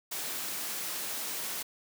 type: high-pass noise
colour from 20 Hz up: white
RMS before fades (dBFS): -36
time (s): 0.11-1.63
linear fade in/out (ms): 10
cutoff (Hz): 160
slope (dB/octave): 12
effects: none